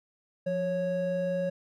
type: tone pair together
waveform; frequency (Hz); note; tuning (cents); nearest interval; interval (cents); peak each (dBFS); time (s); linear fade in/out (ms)
triangle; 175.7 / 552.2; F3 / C#5; +11 / -7; octave + minor sixth; 1982; -31 / -26; 0.46-1.5; 10
effects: none